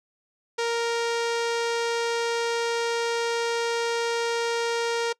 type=tone with low-pass filter; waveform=sawtooth; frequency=466.2 Hz; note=A#4; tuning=in tune; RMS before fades=-26 dBFS; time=0.58-5.13 s; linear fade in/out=10 ms; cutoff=6000 Hz; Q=1.2; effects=noise-tail reverb RT60 0.1 s tail -24 dB re dry